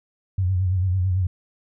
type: tone with vibrato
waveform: sine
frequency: 92.5 Hz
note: F#2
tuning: in tune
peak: -18 dBFS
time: 0.38-1.27 s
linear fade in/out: 5 ms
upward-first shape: sine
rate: 9 Hz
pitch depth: 71 cents each way
effects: none